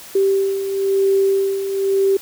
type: beating tone pair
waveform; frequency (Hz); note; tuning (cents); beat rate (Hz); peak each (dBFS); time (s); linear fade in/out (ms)
sine; 389.4 / 390.4; G4 / G4; -12 / -7; 1; -22 / -15; 0.15-2.17; 5
effects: white hiss -38 dBFS RMS until 2.21 s